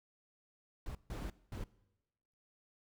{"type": "noise bursts at uneven times", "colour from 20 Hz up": "brown", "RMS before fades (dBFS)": -42, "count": 3, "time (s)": [[0.86, 0.95], [1.1, 1.3], [1.52, 1.64]], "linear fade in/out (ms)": 2, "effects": ["noise-tail reverb RT60 1.0 s tail -21 dB re dry"]}